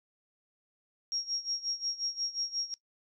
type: tone with tremolo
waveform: sine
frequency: 5588 Hz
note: F8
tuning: in tune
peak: -29 dBFS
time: 1.12-2.74 s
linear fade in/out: 0 ms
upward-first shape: sine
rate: 5.6 Hz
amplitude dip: 85%
effects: noise-tail reverb RT60 0.1 s tail -20 dB re dry